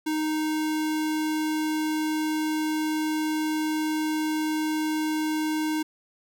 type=tone; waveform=square; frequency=310.2 Hz; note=D#4; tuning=5 cents flat; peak=-25 dBFS; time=0.06-5.83 s; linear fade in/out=10 ms; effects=none